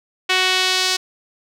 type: tone with band-pass filter sweep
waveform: sawtooth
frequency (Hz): 371.7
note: F#4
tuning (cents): +8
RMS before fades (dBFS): -18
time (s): 0.29-0.97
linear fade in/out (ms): 10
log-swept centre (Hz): 2800 to 4800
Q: 1.5
effects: none